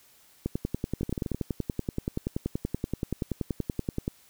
two click trains, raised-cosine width 3 ms, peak -18 / -15 dBFS, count 5 / 39, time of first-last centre 1.01-1.346 / 0.46-4.079 s, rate 11.9 / 10.5 Hz, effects white hiss -59 dBFS RMS until 4.29 s

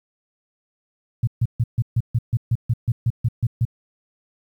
sine tone bursts, 116.54 Hz, A#2, in tune, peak -15 dBFS, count 14, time 1.23-3.652 s, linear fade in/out 5 ms, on 43 ms, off 140 ms, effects 9-bit

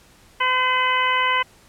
harmonic tone with a mistuned harmonic, 510 Hz, C5, 44 cents flat, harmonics 1 / 2 / 3 / 4 / 5 / 6, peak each -32 / -20 / -26 / -23 / -28 / -26 dBFS, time 0.4-1.43 s, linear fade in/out 10 ms, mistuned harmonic 6, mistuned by -29 cents, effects pink hiss -52 dBFS RMS until 1.68 s + low-pass 12000 Hz 12 dB/octave

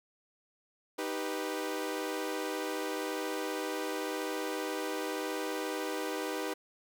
sawtooth chord, Eb augmented, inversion none, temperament equal, 311.1 / 392 / 493.9 Hz, Eb4 / G4 / B4, 0 / 0 / 0 cents, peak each -34 dBFS, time 0.98-6.54 s, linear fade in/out 10 ms, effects none

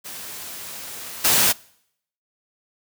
white noise with level steps, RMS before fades -35 / -17 dBFS, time 0.04-1.53 s, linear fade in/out 20 ms, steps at 1.24 s, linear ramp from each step 10 ms, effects noise-tail reverb RT60 0.7 s tail -24 dB re dry + high-pass 80 Hz 12 dB/octave

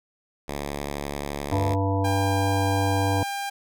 5% pulse tone with pitch glide, 71.6 to 72.47 Hz, D2 to D2, -43 to -22 cents, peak -18 dBFS, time 0.48-1.75 s, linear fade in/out 5 ms, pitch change +21 cents, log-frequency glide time 1.52-1.6 s
harmonic tone, 97.5 Hz, G2, 9 cents flat, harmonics 1 / 3 / 5 / 7 / 9 / 10, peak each -23 / -28 / -30 / -31 / -33 / -33 dBFS, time 1.52-3.23 s, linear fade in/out 0 ms
sawtooth tone, 799 Hz, G5, 33 cents sharp, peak -24 dBFS, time 2.04-3.5 s, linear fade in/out 10 ms
effects none

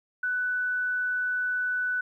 sine tone, 1491 Hz, F#6, 13 cents sharp, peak -25 dBFS, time 0.23-2.01 s, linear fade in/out 5 ms, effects 11-bit

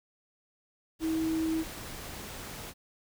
sine tone in noise, 321.2 Hz, E4, 45 cents flat, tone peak -27 dBFS, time 1-1.65 s, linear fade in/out 50 ms, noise pink, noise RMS -42 dBFS, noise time 0.99-2.74 s, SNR +12 dB, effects none

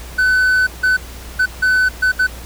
triangle tone bursts at uneven times, 1508 Hz, F#6, 32 cents sharp, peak -9 dBFS, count 6, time 0.18-0.67 / 0.83-0.97 / 1.39-1.46 / 1.62-1.89 / 2.02-2.12 / 2.19-2.27 s, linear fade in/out 10 ms, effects added 60 Hz sine -32 dBFS peak until 2.45 s + pink hiss -36 dBFS RMS until 2.45 s

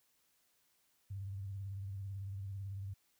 sine tone with vibrato, 98 Hz, G2, in tune, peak -40 dBFS, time 1.1-2.94 s, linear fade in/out 10 ms, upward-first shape sine, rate 18 Hz, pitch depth 62 cents each way, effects white hiss -75 dBFS RMS until 3.19 s

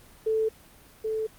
sine tone pair in turn, 440 / 438.2 Hz, A4 / A4, 0 / -7 cents, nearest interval unison, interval 7 cents, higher first, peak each -22 / -26 dBFS, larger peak first, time 0.26-0.49 / 1.04-1.27 s, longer neither, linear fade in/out 10 ms, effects pink hiss -53 dBFS RMS until 1.38 s + Opus 24 kbps

